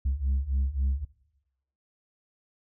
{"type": "beating tone pair", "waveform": "sine", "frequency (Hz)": [65.41, 69.11], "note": ["C2", "C#2"], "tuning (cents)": [0, -5], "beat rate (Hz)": 3.7, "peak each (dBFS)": [-27, -25], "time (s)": [0.05, 1.05], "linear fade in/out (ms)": 10, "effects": ["noise-tail reverb RT60 0.9 s tail -20 dB re dry", "tanh soft clip ceiling -21 dBFS"]}